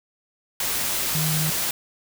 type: tone in noise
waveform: sine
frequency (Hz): 155.56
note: D#3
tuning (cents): 0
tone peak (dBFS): -23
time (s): 1.15-1.5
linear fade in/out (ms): 2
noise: white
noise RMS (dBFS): -25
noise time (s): 0.6-1.71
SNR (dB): -1
effects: none